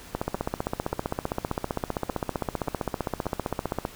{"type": "two click trains", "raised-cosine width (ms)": 1, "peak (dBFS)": [-12, -19], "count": [58, 6], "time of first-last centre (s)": [[0.15, 3.851], [0.35, 3.257]], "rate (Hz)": [15.4, 1.72], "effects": ["pink hiss -46 dBFS RMS until 3.95 s"]}